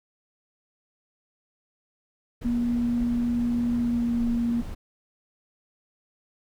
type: noise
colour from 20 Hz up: brown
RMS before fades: -36 dBFS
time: 2.41-4.75 s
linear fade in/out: 10 ms
type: tone with pitch glide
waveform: sine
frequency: 238.8 to 235.5 Hz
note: A#3 to A#3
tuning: +42 to +18 cents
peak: -22 dBFS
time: 2.44-4.62 s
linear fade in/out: 20 ms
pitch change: -24 cents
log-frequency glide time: 3.8-4.22 s
effects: none